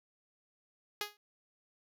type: tone with exponential decay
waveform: 5% pulse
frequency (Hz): 415.3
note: G#4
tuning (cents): 0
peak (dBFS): -20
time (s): 1.01-1.17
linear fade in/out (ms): 2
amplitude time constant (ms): 33
effects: none